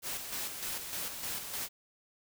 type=noise with tremolo; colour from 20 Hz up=white; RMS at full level=-37 dBFS; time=0.02-1.69 s; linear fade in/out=50 ms; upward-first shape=square; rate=3.3 Hz; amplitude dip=45%; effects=none